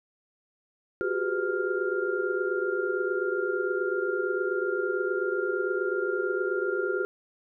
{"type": "tone cluster", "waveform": "sine", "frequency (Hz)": [360.5, 379, 407.5, 499.8, 1400], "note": ["F#4", "F#4", "G#4", "B4", "F6"], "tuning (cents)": [-45, 42, -33, 21, 4], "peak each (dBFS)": [-32, -31, -31, -34, -32], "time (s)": [1.01, 7.05], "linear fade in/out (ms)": 0, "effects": []}